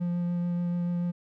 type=tone with vibrato; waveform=triangle; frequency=174.61 Hz; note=F3; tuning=in tune; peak=-24 dBFS; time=0-1.12 s; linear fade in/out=20 ms; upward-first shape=triangle; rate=6.9 Hz; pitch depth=11 cents each way; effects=none